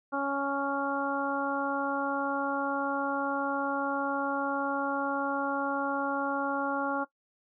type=harmonic tone; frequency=278.3 Hz; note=C#4; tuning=7 cents sharp; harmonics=1 / 2 / 3 / 4 / 5; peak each=-33 / -34 / -34 / -35 / -34 dBFS; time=0.12-7.05 s; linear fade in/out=20 ms; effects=noise-tail reverb RT60 0.1 s tail -17 dB re dry